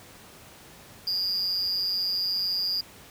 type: tone with amplitude modulation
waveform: triangle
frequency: 4816 Hz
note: D8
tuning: 43 cents sharp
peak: -20 dBFS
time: 1.07-2.81 s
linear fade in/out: 5 ms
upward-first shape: sine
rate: 186 Hz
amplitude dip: 85%
effects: pink hiss -49 dBFS RMS until 3.1 s + high-pass 60 Hz 12 dB/octave